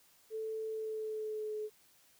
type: tone with pitch glide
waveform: sine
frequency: 440 to 427 Hz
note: A4 to G#4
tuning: 0 to +48 cents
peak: -36 dBFS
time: 0.3-1.7 s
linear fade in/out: 50 ms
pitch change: -52 cents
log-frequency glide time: 0.69-1.58 s
effects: white hiss -66 dBFS RMS until 2.19 s